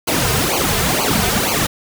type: noise with flanger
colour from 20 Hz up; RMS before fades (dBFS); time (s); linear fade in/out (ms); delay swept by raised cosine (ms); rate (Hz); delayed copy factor
pink; -17; 0.07-1.67; 10; 0.55 to 3.65; 2.1; -1
effects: none